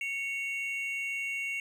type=tone pair together; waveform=triangle; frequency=2217 / 2751 Hz; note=C#7 / F7; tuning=0 / -27 cents; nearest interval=major third; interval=373 cents; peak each=-32 / -34 dBFS; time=0.01-1.6 s; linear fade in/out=2 ms; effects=none